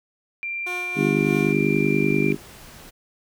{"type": "tone", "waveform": "sine", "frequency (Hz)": 2370, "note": "D7", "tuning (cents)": 15, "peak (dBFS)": -26, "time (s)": [0.43, 2.32], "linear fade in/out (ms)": 0}
{"type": "tone with tremolo", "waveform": "15% pulse", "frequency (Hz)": 358.8, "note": "F4", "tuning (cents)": 47, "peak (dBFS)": -24, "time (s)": [0.66, 1.53], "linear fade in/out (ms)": 10, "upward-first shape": "sine", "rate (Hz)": 3.2, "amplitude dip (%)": 50}
{"type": "harmonic tone", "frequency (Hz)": 50.2, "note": "G1", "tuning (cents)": 42, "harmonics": [3, 4, 5, 6, 7, 8], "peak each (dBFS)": [-25, -25, -25, -25, -25, -25], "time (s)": [0.95, 2.37], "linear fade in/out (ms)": 50}
{"type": "noise", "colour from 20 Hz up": "pink", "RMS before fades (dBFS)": -44, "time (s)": [1.15, 2.91], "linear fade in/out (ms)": 20}
{"effects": []}